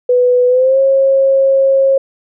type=tone with pitch glide; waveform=sine; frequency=495.6 to 540.5 Hz; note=B4 to C#5; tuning=+6 to -44 cents; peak=-7 dBFS; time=0.09-1.98 s; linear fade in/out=5 ms; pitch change=+150 cents; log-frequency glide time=0.48-0.79 s; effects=none